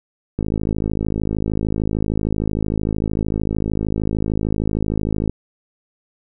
click train, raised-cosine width 3 ms, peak -8 dBFS, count 262, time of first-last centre 0.39-5.296 s, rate 53.2 Hz, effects none

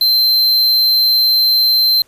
square tone, 4111 Hz, C8, 31 cents flat, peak -10 dBFS, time 0.01-2.02 s, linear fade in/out 2 ms, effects pink hiss -53 dBFS RMS until 2.07 s + resampled to 32000 Hz

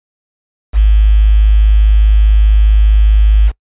sine tone with quantisation, 52.4 Hz, G#1, 16 cents sharp, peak -4 dBFS, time 0.73-3.52 s, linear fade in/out 50 ms, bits 5, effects noise-tail reverb RT60 0.1 s tail -24 dB re dry + resampled to 8000 Hz

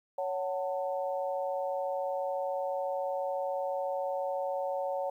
sine tone cluster, 557 / 743 / 895 Hz, C#5 / F#5 / A5, +8 / +7 / +29 cents, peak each -32 / -36 / -39 dBFS, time 0.18-5.1 s, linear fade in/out 5 ms, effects 11-bit

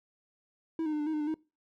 triangle tone with pitch steps, 324.2 / 307.4 / 301.1 / 296.2 / 315.5 / 303.1 / 297.2 / 314.8 Hz, E4 / D#4 / D4 / D4 / D#4 / D#4 / D4 / D#4, -29 / -21 / +43 / +15 / +24 / -45 / +21 / +20 cents, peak -27 dBFS, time 0.79-1.342 s, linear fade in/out 2 ms, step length 69 ms, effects noise-tail reverb RT60 0.3 s tail -23 dB re dry

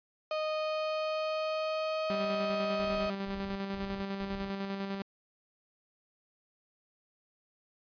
35% pulse tone with pitch glide, 620 to 629.7 Hz, D#5 to D#5, -6 to +21 cents, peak -29 dBFS, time 0.31-3.1 s, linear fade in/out 2 ms, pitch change +27 cents, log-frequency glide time 0.56-2.12 s
sawtooth tone with tremolo, 196.3 Hz, G3, 3 cents sharp, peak -29 dBFS, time 2.1-5.02 s, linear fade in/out 0 ms, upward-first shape square, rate 10 Hz, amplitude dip 35%
brown noise bursts, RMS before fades -47 dBFS, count 4, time 2.79-4.5 s, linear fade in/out 5 ms, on 300 ms, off 170 ms
effects resampled to 11025 Hz

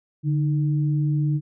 sine tone pair together, 147.18 / 311.1 Hz, D3 / D#4, +4 / 0 cents, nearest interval octave + minor second, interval 1296 cents, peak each -19 / -30 dBFS, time 0.23-1.41 s, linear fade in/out 50 ms, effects none

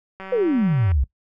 click train, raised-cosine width 0.5 ms, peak -21 dBFS, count 138, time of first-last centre 0.2-0.917 s, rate 191 Hz
sine exponential sweep, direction down, 523.3 to 59.7 Hz, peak -16 dBFS, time 0.32-1.04 s, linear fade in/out 5 ms
effects noise-tail reverb RT60 0.1 s tail -19 dB re dry

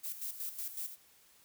violet noise with tremolo, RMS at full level -39 dBFS, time 0.03-0.96 s, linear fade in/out 20 ms, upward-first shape square, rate 5.4 Hz, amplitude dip 65%, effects white hiss -64 dBFS RMS until 1.44 s

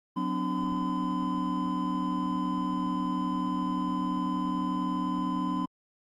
triangle tone cluster, 183.2 / 254.7 / 294.8 / 1018 Hz, F#3 / C4 / D4 / C6, -17 / -46 / +7 / -48 cents, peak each -31 dBFS, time 0.16-5.66 s, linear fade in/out 10 ms, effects Opus 24 kbps

